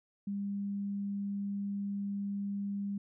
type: tone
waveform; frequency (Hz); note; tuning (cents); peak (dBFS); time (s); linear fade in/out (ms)
sine; 200.5; G3; +39; -33; 0.27-2.98; 5
effects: none